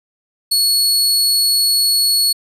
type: tone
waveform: sawtooth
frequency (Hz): 4376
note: C#8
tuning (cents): -23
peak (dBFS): -9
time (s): 0.51-2.33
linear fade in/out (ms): 10
effects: resampled to 32000 Hz